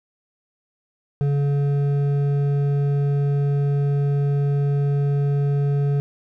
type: tone with hard clipping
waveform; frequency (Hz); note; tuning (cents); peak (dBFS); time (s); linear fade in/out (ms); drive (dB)
triangle; 142.1; C#3; +43; -19; 1.21-6; 0; 11
effects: none

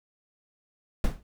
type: noise with exponential decay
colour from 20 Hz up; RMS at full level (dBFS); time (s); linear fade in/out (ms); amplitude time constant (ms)
brown; -19; 1.04-1.23; 2; 41
effects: none

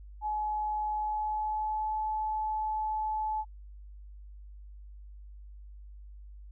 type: tone with pitch glide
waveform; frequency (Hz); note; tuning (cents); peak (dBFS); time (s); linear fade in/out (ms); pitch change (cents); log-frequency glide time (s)
sine; 850 to 862.9; G#5 to A5; +40 to -34; -29; 0.21-3.45; 50; +26; 0.94-1.96
effects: added 50 Hz sine -45 dBFS peak until 6.51 s

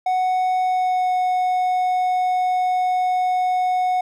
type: tone with pitch glide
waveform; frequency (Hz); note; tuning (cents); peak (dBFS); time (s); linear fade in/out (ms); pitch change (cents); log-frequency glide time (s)
triangle; 740 to 734; F#5 to F#5; 0 to -14; -15; 0.06-4.01; 5; -14; 0.62-1.13
effects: none

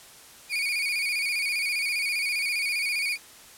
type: tone with vibrato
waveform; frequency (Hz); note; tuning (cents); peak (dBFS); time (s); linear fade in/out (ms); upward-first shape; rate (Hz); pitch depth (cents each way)
35% pulse; 2329; D7; -15; -23; 0.49-3.18; 50; square; 15; 68
effects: white hiss -49 dBFS RMS until 3.57 s + low-pass 12000 Hz 12 dB/octave

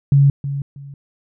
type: tone with echo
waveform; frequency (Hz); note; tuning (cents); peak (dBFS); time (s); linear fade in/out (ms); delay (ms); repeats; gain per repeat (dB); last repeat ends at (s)
sine; 140; C#3; +18; -8; 0.12-0.3; 2; 320; 2; -12; 0.94
effects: none

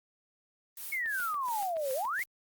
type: noise with tremolo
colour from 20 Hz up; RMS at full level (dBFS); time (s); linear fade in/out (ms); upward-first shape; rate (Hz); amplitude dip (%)
blue; -40; 0.77-2.24; 2; sine; 2.8; 95
type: exponential two-way sweep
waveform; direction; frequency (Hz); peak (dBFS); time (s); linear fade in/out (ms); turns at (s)
sine; down then up; 2227 to 507 to 2227; -30; 0.92-2.23; 5; 1.93
type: click train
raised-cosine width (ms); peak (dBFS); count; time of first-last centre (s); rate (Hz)
0.3; -32; 9; 1.06-2.193; 7.06
effects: Opus 32 kbps

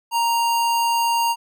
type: tone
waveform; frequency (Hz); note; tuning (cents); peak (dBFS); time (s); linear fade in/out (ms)
square; 932.3; A#5; 0; -18; 0.11-1.36; 50
effects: none

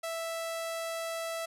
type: tone with low-pass filter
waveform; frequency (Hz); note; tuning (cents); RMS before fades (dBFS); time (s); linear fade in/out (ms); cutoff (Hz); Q
sawtooth; 659.3; E5; 0; -36; 0.03-1.46; 10; 12000; 1.3
effects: none

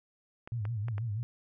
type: clicks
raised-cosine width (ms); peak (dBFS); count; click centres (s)
0.5; -28; 4; 0.475 / 0.653 / 0.884 / 0.981
type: tone with vibrato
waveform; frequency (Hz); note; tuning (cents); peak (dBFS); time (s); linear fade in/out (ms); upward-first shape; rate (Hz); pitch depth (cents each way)
sine; 110; A2; 0; -31; 0.52-1.23; 0; sine; 6.2; 150
effects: none

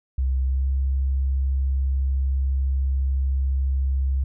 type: tone with pitch glide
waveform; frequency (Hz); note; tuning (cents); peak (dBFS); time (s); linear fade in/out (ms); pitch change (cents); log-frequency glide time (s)
sine; 65.41 to 66.98; C2 to C2; 0 to +41; -19; 0.18-4.24; 5; +41; 0.45-0.67
effects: none

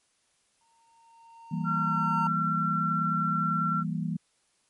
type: tone with exponential growth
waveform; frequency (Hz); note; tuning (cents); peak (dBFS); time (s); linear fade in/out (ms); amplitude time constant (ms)
triangle; 919; A#5; -25; -25; 0.61-2.27; 1; 360
type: chord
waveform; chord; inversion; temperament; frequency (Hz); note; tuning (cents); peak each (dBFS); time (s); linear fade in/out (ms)
sine; E diminished; none; equal with one note detuned; 164.81 / 194.64 / 233.1; E3 / G3 / Bb3; 0 / -12 / 0; -30 / -33 / -35; 1.51-4.17; 10
type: tone with pitch glide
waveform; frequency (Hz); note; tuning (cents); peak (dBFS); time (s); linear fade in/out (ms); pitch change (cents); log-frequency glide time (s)
sine; 1367 to 1356.8; F6 to E6; -37 to +50; -26; 1.64-3.84; 50; -13; 1.79-1.94
effects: white hiss -70 dBFS RMS until 4.69 s + MP3 48 kbps

